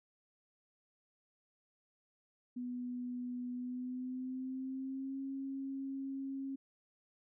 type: tone with pitch glide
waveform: sine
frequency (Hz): 246.9 to 270.8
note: B3 to C#4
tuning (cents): 0 to -40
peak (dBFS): -38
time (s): 2.56-6.56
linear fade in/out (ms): 10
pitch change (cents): +160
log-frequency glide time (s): 3.52-5.22
effects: none